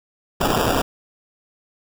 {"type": "noise with sample-and-hold", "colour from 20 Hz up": "white", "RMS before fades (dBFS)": -19, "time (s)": [0.4, 0.82], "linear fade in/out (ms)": 10, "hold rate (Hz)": 2100, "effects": []}